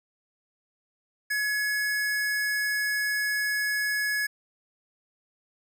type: tone pair together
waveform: square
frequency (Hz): 1692.5 / 2194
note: G#6 / C#7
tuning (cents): +32 / -18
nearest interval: major third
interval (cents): 450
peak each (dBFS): -26 / -37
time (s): 1.3-4.27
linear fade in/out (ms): 10
effects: none